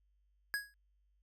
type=tone with exponential decay; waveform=square; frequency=1661.2 Hz; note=G#6; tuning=in tune; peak=-31 dBFS; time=0.54-0.74 s; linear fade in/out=0 ms; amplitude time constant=43 ms; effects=added 50 Hz sine -70 dBFS peak until 1.22 s